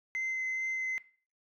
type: tone with vibrato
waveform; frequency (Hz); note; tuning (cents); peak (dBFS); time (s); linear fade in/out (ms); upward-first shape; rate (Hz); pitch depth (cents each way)
sine; 2062; C7; -26; -29; 0.15-0.98; 0; sine; 2.4; 8
effects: noise-tail reverb RT60 0.4 s tail -18 dB re dry + tanh soft clip ceiling -29 dBFS